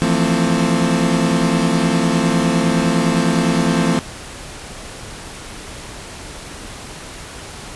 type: chord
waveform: 35% pulse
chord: F major seventh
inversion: third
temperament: equal with one note detuned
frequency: 164.81 / 174.61 / 224.2 / 261.6 Hz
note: E3 / F3 / A3 / C4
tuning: 0 / 0 / +33 / 0 cents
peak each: -18 dBFS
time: 0.02-3.99 s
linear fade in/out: 0 ms
effects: pink hiss -33 dBFS RMS until 7.75 s + resampled to 24000 Hz